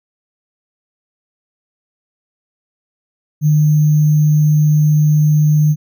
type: tone with sample-and-hold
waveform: sine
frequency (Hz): 151.3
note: D#3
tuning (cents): -48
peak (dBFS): -8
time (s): 3.41-5.76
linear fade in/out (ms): 50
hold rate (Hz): 6300
effects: none